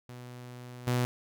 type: tone with level steps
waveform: sawtooth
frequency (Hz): 123.47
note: B2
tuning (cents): 0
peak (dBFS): -39 / -22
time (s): 0.09-1.05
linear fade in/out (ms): 0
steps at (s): 0.87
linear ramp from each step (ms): 5
effects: none